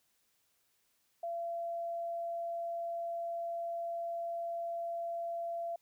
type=tone; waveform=sine; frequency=680 Hz; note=F5; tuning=46 cents flat; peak=-35 dBFS; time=1.23-5.76 s; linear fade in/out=5 ms; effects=white hiss -75 dBFS RMS until 5.81 s